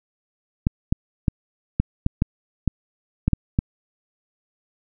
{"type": "clicks", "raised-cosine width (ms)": 5, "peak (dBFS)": -5, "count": 10, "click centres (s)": [0.669, 0.925, 1.282, 1.8, 2.064, 2.221, 2.677, 3.28, 3.333, 3.589], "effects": []}